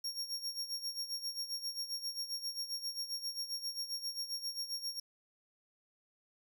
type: tone with tremolo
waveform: 40% pulse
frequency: 5560 Hz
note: F8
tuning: 9 cents flat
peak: -34 dBFS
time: 0.04-5 s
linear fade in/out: 5 ms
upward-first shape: sine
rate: 7.5 Hz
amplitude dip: 75%
effects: none